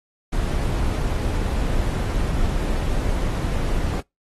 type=noise; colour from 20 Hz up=brown; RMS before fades=-22 dBFS; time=0.32-4.01 s; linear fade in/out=10 ms; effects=noise-tail reverb RT60 0.2 s tail -26 dB re dry + AAC 32 kbps